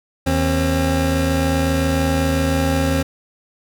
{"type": "tone pair together", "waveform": "25% pulse", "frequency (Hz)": [80.32, 268.3], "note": ["E2", "C4"], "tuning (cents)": [-44, 44], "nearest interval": "octave + major sixth", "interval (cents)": 2088, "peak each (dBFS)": -15, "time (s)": [0.26, 3.03], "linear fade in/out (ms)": 10, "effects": []}